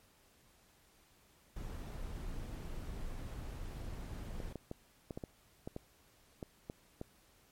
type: noise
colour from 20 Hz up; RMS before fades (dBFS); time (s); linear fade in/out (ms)
brown; -43; 1.56-4.53; 5
type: clicks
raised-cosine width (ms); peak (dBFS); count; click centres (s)
2; -28; 11; 4.402 / 4.557 / 4.714 / 5.108 / 5.175 / 5.238 / 5.675 / 5.764 / 6.428 / 6.699 / 7.014
effects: pink hiss -67 dBFS RMS until 7.51 s + MP3 64 kbps